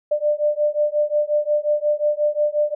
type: beating tone pair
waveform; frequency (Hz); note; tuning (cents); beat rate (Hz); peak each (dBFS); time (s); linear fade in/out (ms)
sine; 593 / 598.6; D5 / D5; +17 / +33; 5.6; -20; 0.11-2.75; 10
effects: none